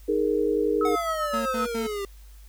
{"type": "chord", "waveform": "sine", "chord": "D# suspended fourth", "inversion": "none", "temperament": "equal", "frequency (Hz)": [311.1, 415.3, 466.2], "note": ["D#4", "G#4", "A#4"], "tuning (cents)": [0, 0, 0], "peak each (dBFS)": [-27, -24, -25], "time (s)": [0.08, 0.96], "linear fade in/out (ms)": 10}
{"type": "tone with tremolo", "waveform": "sine", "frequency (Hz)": 1289, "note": "E6", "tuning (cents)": -39, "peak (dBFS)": -24, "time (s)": [0.81, 1.65], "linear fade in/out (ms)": 2, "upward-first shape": "sine", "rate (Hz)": 7.7, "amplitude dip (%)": 65}
{"type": "exponential sweep", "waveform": "square", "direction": "down", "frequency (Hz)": [740, 391.9], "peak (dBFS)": -29, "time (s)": [0.85, 2.05], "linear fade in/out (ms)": 2}
{"type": "tone bursts", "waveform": "40% pulse", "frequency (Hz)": 228.6, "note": "A#3", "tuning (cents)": -34, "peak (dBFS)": -28, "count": 3, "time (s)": [1.33, 1.872], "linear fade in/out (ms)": 10, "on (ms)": 130, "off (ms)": 76}
{"effects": ["added 50 Hz sine -44 dBFS peak until 2.48 s", "white hiss -58 dBFS RMS until 2.48 s"]}